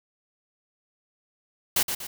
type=noise with echo; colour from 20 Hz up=white; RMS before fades=-22 dBFS; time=1.76-1.83 s; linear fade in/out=5 ms; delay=120 ms; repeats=2; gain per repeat=-7 dB; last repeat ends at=2.07 s; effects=none

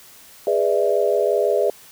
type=chord; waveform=sine; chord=E dominant seventh; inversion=first; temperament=just; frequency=412 / 494.4 / 593.3 / 659.3 Hz; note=G#4 / B4 / D5 / E5; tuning=-14 / +2 / +18 / 0 cents; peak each=-20 / -22 / -21 / -23 dBFS; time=0.47-1.7 s; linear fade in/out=2 ms; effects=white hiss -46 dBFS RMS until 1.91 s

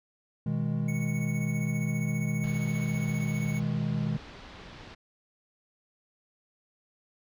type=chord; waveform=triangle; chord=G# minor; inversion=first; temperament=equal with one note detuned; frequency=123.47 / 158.1 / 207.7 Hz; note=B2 / D#3 / G#3; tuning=0 / +28 / 0 cents; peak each=-30 / -28 / -30 dBFS; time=0.46-4.17 s; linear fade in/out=5 ms
type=tone with tremolo; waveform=square; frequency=2217 Hz; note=C#7; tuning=in tune; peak=-37 dBFS; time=0.88-3.6 s; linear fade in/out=5 ms; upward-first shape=triangle; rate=15 Hz; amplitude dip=70%
type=low-pass noise; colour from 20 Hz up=pink; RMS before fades=-47 dBFS; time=2.43-4.95 s; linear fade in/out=10 ms; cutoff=4600 Hz; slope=24 dB/octave
effects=none

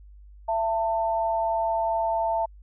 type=tone pair together; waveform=sine; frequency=670 / 894.3 Hz; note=E5 / A5; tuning=+28 / +28 cents; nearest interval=perfect fourth; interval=500 cents; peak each=-25 dBFS; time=0.48-2.46 s; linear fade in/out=10 ms; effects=added 50 Hz sine -45 dBFS peak until 2.62 s

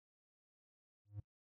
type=tone with exponential growth; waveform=triangle; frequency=103.1 Hz; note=G#2; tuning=12 cents flat; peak=-38 dBFS; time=1.05-1.2 s; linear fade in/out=5 ms; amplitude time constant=32 ms; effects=noise-tail reverb RT60 0.1 s tail -20 dB re dry

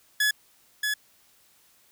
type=tone with echo; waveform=sawtooth; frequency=1700 Hz; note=G#6; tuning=40 cents sharp; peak=-17 dBFS; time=0.2-0.31 s; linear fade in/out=5 ms; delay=630 ms; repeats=1; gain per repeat=-4 dB; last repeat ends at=0.94 s; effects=white hiss -61 dBFS RMS until 1.91 s

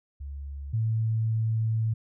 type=tone pair in turn; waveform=sine; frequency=70.1 / 111.5 Hz; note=C#2 / A2; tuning=+20 / +23 cents; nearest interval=minor sixth; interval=803 cents; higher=second; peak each=-34 / -23 dBFS; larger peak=second; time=0.2-0.73 / 0.73-1.94 s; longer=second; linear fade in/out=10 ms; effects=none

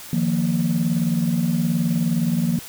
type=chord; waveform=sine; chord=Eb suspended second; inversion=none; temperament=equal; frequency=155.56 / 174.61 / 233.1 Hz; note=Eb3 / F3 / Bb3; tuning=0 / 0 / 0 cents; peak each=-23 / -20 / -21 dBFS; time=0.13-2.59 s; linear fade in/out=2 ms; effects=tanh soft clip ceiling -12 dBFS + white hiss -38 dBFS RMS until 2.68 s

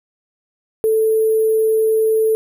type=tone with sample-and-hold; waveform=sine; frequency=439.5 Hz; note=A4; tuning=2 cents flat; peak=-12 dBFS; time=0.84-2.35 s; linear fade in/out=0 ms; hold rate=11025 Hz; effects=none

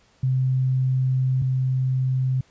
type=tone pair in turn; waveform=sine; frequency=130 / 130 Hz; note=C3 / C3; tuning=-11 / -11 cents; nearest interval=unison; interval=0 cents; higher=neither; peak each=-18 / -19 dBFS; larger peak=first; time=0.23-1.42 / 1.42-2.41 s; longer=first; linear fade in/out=5 ms; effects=pink hiss -59 dBFS RMS until 2.5 s + resampled to 16000 Hz

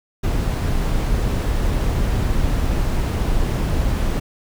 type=noise; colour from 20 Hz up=brown; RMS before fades=-19 dBFS; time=0.23-4.2 s; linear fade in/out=10 ms; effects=none

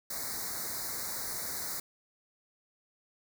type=band-stop noise; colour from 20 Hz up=white; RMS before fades=-37 dBFS; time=0.1-1.8 s; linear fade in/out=5 ms; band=2200 to 3900 Hz; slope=96 dB/octave; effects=none

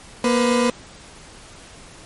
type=tone pair together; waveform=30% pulse; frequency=237.4 / 503 Hz; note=A#3 / B4; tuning=+32 / +32 cents; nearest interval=octave + minor second; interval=1300 cents; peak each=-15 / -17 dBFS; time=0.24-0.7 s; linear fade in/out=2 ms; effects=pink hiss -43 dBFS RMS until 2.05 s + MP3 48 kbps

